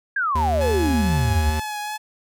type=exponential sweep; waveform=sine; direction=down; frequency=1661.2 to 65.41 Hz; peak=-19 dBFS; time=0.16-1.5 s; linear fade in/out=5 ms
type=tone with pitch glide; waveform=square; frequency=77.78 to 77.33 Hz; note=D#2 to D#2; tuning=0 to -10 cents; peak=-22 dBFS; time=0.35-1.6 s; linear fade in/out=5 ms; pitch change=-10 cents; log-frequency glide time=0.68-1.2 s
type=tone with vibrato; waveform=sawtooth; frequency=848 Hz; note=G#5; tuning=36 cents sharp; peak=-23 dBFS; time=0.6-1.98 s; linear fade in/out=20 ms; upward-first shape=triangle; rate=2.3 Hz; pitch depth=34 cents each way
effects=none